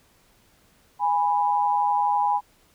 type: tone pair together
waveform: sine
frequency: 824 / 987.9 Hz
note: G#5 / B5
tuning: -14 / 0 cents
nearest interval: minor third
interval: 314 cents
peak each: -21 / -23 dBFS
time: 0.99-2.41 s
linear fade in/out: 50 ms
effects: pink hiss -60 dBFS RMS until 2.74 s